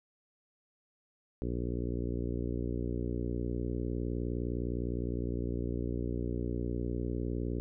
harmonic tone, 59.7 Hz, A#1, 42 cents sharp, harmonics 1 / 2 / 3 / 4 / 5 / 6 / 7 / 8 / 9, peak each -36 / -38 / -44 / -40 / -40 / -42 / -42 / -49 / -52 dBFS, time 1.42-7.6 s, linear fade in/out 0 ms, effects none

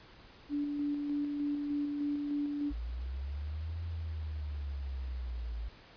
sine tone with tremolo, 290 Hz, D4, 22 cents flat, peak -30 dBFS, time 0.49-2.73 s, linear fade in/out 50 ms, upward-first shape square, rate 3.3 Hz, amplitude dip 30%
sine linear two-way sweep, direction up then down, 54.1 to 84.5 to 54.1 Hz, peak -35 dBFS, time 2.7-5.69 s, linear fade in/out 10 ms, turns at 3.83 s
effects pink hiss -56 dBFS RMS until 5.96 s + resampled to 11025 Hz

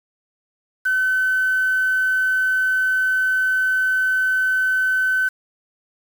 sine tone with quantisation, 1520 Hz, F#6, 46 cents sharp, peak -16 dBFS, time 0.85-5.29 s, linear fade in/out 10 ms, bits 6, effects none

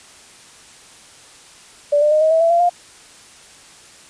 sine tone with pitch steps, 582 / 598 / 614.5 / 631.4 / 648.8 / 666.6 / 685 / 703.8 Hz, D5 / D5 / D#5 / D#5 / E5 / E5 / F5 / F5, -16 / +31 / -22 / +25 / -28 / +19 / -34 / +13 cents, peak -11 dBFS, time 1.92-2.696 s, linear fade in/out 10 ms, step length 97 ms, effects white hiss -44 dBFS RMS until 4.09 s + resampled to 22050 Hz

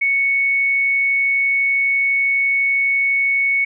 sine tone, 2217 Hz, C#7, in tune, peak -14 dBFS, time 0.01-3.65 s, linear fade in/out 10 ms, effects none

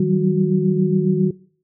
sine tone cluster, 156.8 / 185.8 / 193.1 / 367.8 Hz, D#3 / F#3 / G3 / F#4, +14 / +7 / -26 / -10 cents, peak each -20 dBFS, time 0-1.31 s, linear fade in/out 5 ms, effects noise-tail reverb RT60 0.5 s tail -20 dB re dry

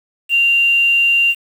sine tone with quantisation, 2775 Hz, F7, 12 cents flat, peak -10 dBFS, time 0.29-1.35 s, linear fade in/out 50 ms, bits 6, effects none

